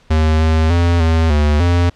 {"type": "tone with pitch steps", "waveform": "square", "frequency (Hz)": [78.5, 79.5, 85.9, 81.2, 74.4, 87.2], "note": ["D#2", "D#2", "F2", "E2", "D2", "F2"], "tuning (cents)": [16, 38, -28, -26, 23, -2], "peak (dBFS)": -11, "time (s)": [0.1, 1.9], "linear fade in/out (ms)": 10, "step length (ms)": 300, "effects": ["pink hiss -51 dBFS RMS until 1.95 s", "low-pass 5000 Hz 12 dB/octave"]}